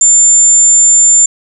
sine tone, 7200 Hz, A8, 39 cents sharp, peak -3 dBFS, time 0.01-1.26 s, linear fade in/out 5 ms, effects none

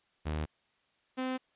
sawtooth tone pair in turn, 77 / 258 Hz, D#2 / C4, -17 / -24 cents, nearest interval octave + major sixth, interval 2093 cents, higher second, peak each -28 dBFS, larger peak neither, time 0.25-0.46 / 1.17-1.38 s, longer neither, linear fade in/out 20 ms, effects white hiss -72 dBFS RMS until 1.55 s + resampled to 8000 Hz

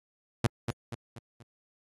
sawtooth tone with echo, 116.54 Hz, A#2, in tune, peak -17 dBFS, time 0.44-0.47 s, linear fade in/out 5 ms, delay 240 ms, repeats 4, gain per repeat -7 dB, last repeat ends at 1.43 s, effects AAC 32 kbps

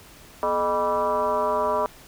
sine tone with frequency modulation, 797 Hz, G5, 28 cents sharp, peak -20 dBFS, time 0.43-1.86 s, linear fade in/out 0 ms, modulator 184 Hz, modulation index 2.1, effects pink hiss -48 dBFS RMS until 2.07 s

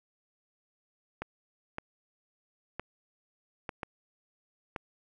clicks, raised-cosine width 0.5 ms, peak -20 dBFS, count 6, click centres 1.22 / 1.784 / 2.796 / 3.692 / 3.832 / 4.762 s, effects none

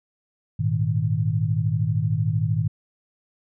sine chord, Ab suspended second, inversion none, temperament just, 103.83 / 116.8 / 155.74 Hz, Ab2 / Bb2 / Eb3, 0 / +4 / +2 cents, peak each -24 dBFS, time 0.59-2.68 s, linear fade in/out 10 ms, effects none

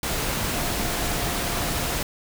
sine tone in noise, 698.5 Hz, F5, in tune, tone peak -36 dBFS, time 0.53-1.97 s, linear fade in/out 2 ms, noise pink, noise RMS -26 dBFS, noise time 0.03-2.03 s, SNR -13 dB, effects none

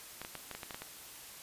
clicks, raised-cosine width 0.3 ms, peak -25 dBFS, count 9, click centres 0.216 / 0.249 / 0.353 / 0.513 / 0.55 / 0.632 / 0.708 / 0.745 / 0.82 s, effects white hiss -50 dBFS RMS until 1.42 s + resampled to 32000 Hz

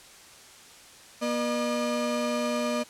35% pulse tone pair together, 240 / 604.8 Hz, B3 / D#5, -49 / -49 cents, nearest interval octave + major third, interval 1600 cents, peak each -27 dBFS, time 1.21-2.84 s, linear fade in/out 20 ms, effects white hiss -50 dBFS RMS until 2.89 s + low-pass 9000 Hz 12 dB/octave

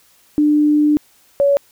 sine tone pair in turn, 298.2 / 562.9 Hz, D4 / C#5, +27 / +26 cents, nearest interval major seventh, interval 1099 cents, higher second, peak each -10 dBFS, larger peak neither, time 0.38-0.97 / 1.4-1.57 s, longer first, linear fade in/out 0 ms, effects white hiss -53 dBFS RMS until 1.71 s

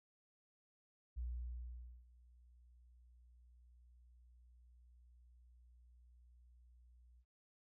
sine tone with ADSR envelope, 60.4 Hz, B1, 38 cents flat, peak -40 dBFS, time 1.16-7.25 s, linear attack 21 ms, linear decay 860 ms, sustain -23 dB, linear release 63 ms, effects noise-tail reverb RT60 0.3 s tail -19 dB re dry

